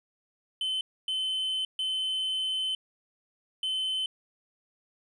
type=tone bursts at uneven times; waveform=triangle; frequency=3058 Hz; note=G7; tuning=44 cents flat; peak=-26 dBFS; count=4; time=0.61-0.81 / 1.08-1.65 / 1.79-2.75 / 3.63-4.06 s; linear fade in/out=2 ms; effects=resampled to 22050 Hz